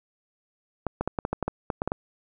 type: clicks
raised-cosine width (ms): 1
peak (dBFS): -12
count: 12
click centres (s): 0.867 / 1.01 / 1.076 / 1.188 / 1.251 / 1.33 / 1.427 / 1.48 / 1.702 / 1.819 / 1.876 / 1.919
effects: none